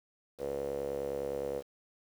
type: tone with band-pass filter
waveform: sawtooth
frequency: 69.8 Hz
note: C#2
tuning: 13 cents sharp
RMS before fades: -36 dBFS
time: 0.38-1.63 s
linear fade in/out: 50 ms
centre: 500 Hz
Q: 7.5
effects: 9-bit